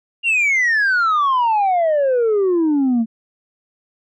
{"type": "exponential sweep", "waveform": "sine", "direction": "down", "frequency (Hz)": [2828, 220], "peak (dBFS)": -11, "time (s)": [0.23, 3.06], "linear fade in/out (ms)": 50, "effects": ["tanh soft clip ceiling -12 dBFS"]}